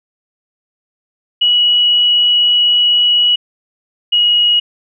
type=tone pair in turn; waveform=sine; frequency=2924 / 2899 Hz; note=F#7 / F#7; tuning=-21 / -36 cents; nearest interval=unison; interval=15 cents; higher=first; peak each=-8 dBFS; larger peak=neither; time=1.41-3.36 / 4.12-4.6 s; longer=first; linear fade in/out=10 ms; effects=none